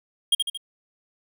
square tone with echo, 3236 Hz, G#7, 46 cents flat, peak -16 dBFS, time 0.32-0.35 s, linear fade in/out 5 ms, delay 75 ms, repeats 3, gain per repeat -5 dB, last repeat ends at 0.575 s, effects none

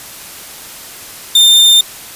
40% pulse tone, 3608 Hz, A7, 43 cents sharp, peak -3 dBFS, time 1.35-1.81 s, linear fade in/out 5 ms, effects white hiss -31 dBFS RMS until 2.15 s + resampled to 32000 Hz

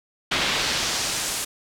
brown noise with band-pass filter sweep, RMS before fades -25 dBFS, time 0.31-1.45 s, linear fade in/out 10 ms, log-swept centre 3200 to 9200 Hz, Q 1.1, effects none

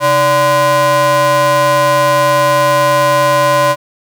square ring-modulated tone, 222.6 Hz, A3, 20 cents sharp, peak -6 dBFS, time 0-3.76 s, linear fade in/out 50 ms, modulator 802 Hz, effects none

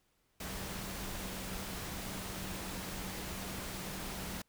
sine tone in noise, 190 Hz, F#3, 46 cents sharp, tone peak -47 dBFS, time 0.4-4.42 s, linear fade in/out 5 ms, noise pink, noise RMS -42 dBFS, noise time 0.4-4.42 s, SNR -8 dB, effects pink hiss -75 dBFS RMS until 4.48 s

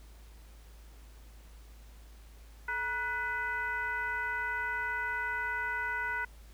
sine tone with frequency modulation, 1480 Hz, F#6, in tune, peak -31 dBFS, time 2.68-6.25 s, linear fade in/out 5 ms, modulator 522 Hz, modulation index 1, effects added 54 Hz sine -50 dBFS peak until 6.53 s + pink hiss -61 dBFS RMS until 6.53 s

